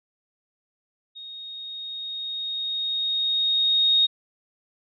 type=tone with level ramp; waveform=sine; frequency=3729 Hz; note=A#7; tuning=in tune; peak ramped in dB=-37 to -15 dBFS; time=1.15-4.07 s; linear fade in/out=20 ms; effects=none